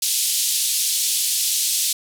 white band-pass noise, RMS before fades -21 dBFS, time 0.02-1.93 s, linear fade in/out 5 ms, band 3200 to 12000 Hz, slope 24 dB/octave, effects none

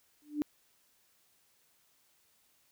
sine tone with exponential growth, 296.6 Hz, D4, 17 cents sharp, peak -25 dBFS, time 0.22-0.42 s, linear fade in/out 0 ms, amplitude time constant 42 ms, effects white hiss -70 dBFS RMS until 2.71 s

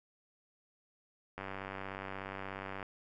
click train, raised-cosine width 0.5 ms, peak -26 dBFS, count 141, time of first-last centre 1.38-2.828 s, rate 96.7 Hz, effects none

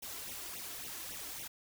white noise with flanger, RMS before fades -44 dBFS, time 0.02-1.48 s, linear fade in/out 10 ms, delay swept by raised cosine 0.31 to 3.01 ms, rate 3.6 Hz, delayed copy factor +0.8, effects none

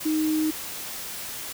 sine tone in noise, 311.1 Hz, D#4, in tune, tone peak -21 dBFS, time 0.05-0.51 s, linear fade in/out 10 ms, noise white, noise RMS -35 dBFS, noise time 0-1.53 s, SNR +11 dB, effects none

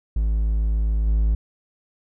triangle tone with level steps, 53.7 Hz, A1, 41 cents flat, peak -16 / -14 dBFS, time 0.16-1.35 s, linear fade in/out 5 ms, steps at 1.06 s, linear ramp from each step 20 ms, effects none

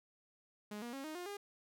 sawtooth tone with pitch steps, 208.8 / 238.5 / 272.3 / 311 / 355.2 / 405.7 Hz, G#3 / A#3 / C#4 / D#4 / F4 / G#4, +10 / +40 / -31 / -1 / +29 / -41 cents, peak -39 dBFS, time 0.71-1.37 s, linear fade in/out 5 ms, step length 110 ms, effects none

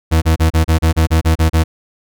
40% pulse tone bursts, 80.5 Hz, E2, 41 cents flat, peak -8 dBFS, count 11, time 0.11-1.64 s, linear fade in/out 20 ms, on 110 ms, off 32 ms, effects none

